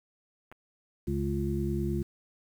clicks, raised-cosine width 0.5 ms, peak -33 / -34 dBFS, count 2, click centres 0.516 / 0.524 s
harmonic tone, 69.6 Hz, C#2, 8 cents sharp, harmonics 1 / 2 / 3 / 5, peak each -33 / -33 / -33 / -33 dBFS, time 1.07-2.03 s, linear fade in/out 10 ms
effects 9-bit

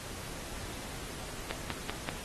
click train, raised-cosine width 0.3 ms, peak -16 dBFS, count 4, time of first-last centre 1.51-2.089 s, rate 5.18 Hz, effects pink hiss -43 dBFS RMS until 2.24 s + AAC 32 kbps

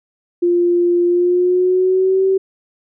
sine tone with pitch glide, 349.2 to 383 Hz, F4 to G4, 0 to -40 cents, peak -11 dBFS, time 0.42-2.38 s, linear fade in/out 10 ms, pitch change +160 cents, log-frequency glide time 1.06-2.25 s, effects none

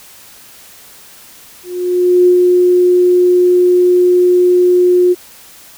sine tone with ADSR envelope, 358.9 Hz, F4, 47 cents sharp, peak -4 dBFS, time 1.63-5.15 s, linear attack 640 ms, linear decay 87 ms, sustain -2 dB, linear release 32 ms, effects white hiss -39 dBFS RMS until 5.77 s

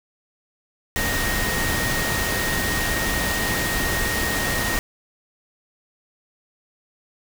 sine tone in noise, 1864.7 Hz, A#6, in tune, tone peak -26 dBFS, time 0.96-4.79 s, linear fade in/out 0 ms, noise pink, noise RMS -24 dBFS, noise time 0.96-4.79 s, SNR -5 dB, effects none

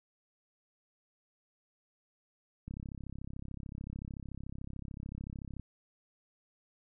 click train, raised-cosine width 5 ms, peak -30 dBFS, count 99, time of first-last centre 2.68-5.597 s, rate 33.6 Hz, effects none

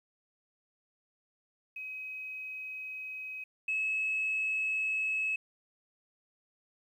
sine tone pair in turn, 2535 / 2582 Hz, D#7 / E7, +32 / -37 cents, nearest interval unison, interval 31 cents, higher second, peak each -38 / -28 dBFS, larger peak second, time 1.76-3.44 / 3.68-5.36 s, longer neither, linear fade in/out 5 ms, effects tanh soft clip ceiling -24 dBFS + 11-bit

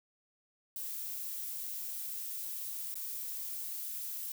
violet noise with dropouts, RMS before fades -40 dBFS, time 0.76-4.32 s, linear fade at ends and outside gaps 1 ms, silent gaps 2.942-2.955 s, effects none

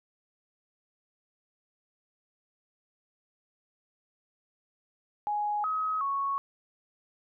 sine tone with pitch steps, 833 / 1271 / 1107 Hz, G#5 / D#6 / C#6, +5 / +36 / -3 cents, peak -27 dBFS, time 5.27-6.38 s, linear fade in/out 0 ms, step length 370 ms, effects none

